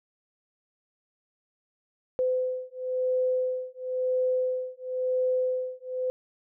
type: beating tone pair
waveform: sine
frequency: 509 / 509.97 Hz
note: C5 / C5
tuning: -48 / -45 cents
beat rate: 0.97 Hz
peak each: -28 dBFS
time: 2.19-6.1 s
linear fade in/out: 0 ms
effects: none